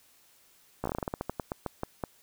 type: slowing click train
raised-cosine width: 1 ms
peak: -17 dBFS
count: 17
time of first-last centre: 0.84-2.038 s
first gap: 15 ms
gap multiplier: 1.19
effects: white hiss -62 dBFS RMS until 2.22 s